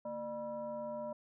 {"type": "tone with frequency modulation", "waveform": "sine", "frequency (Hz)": 600, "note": "D5", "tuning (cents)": 37, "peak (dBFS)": -38, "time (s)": [0.05, 1.13], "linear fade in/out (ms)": 5, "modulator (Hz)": 371, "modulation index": 0.8, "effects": []}